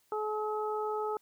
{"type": "harmonic tone", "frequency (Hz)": 426.8, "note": "G#4", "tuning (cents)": 47, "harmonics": [1, 2, 3], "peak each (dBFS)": [-33, -36, -38], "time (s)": [0.12, 1.17], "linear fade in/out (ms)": 2, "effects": ["white hiss -70 dBFS RMS until 1.21 s"]}